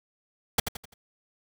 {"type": "noise with echo", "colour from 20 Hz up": "pink", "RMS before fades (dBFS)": -21, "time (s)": [0.58, 0.6], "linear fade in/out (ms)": 5, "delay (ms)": 85, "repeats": 4, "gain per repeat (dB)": -8, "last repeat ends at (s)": 0.94, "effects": []}